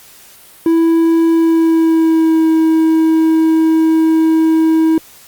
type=tone with pitch glide; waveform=triangle; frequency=329.6 to 321 Hz; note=E4 to E4; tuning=0 to -46 cents; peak=-6 dBFS; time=0.66-4.98 s; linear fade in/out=2 ms; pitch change=-46 cents; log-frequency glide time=1.31-2.47 s; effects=white hiss -41 dBFS RMS until 5.27 s + Opus 48 kbps